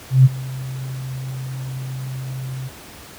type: tone with ADSR envelope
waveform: sine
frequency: 130.81 Hz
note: C3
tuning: in tune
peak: -4 dBFS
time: 0.1-2.7 s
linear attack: 150 ms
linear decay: 29 ms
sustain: -21 dB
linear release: 31 ms
effects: pink hiss -40 dBFS RMS until 3.18 s + high-pass 60 Hz 12 dB/octave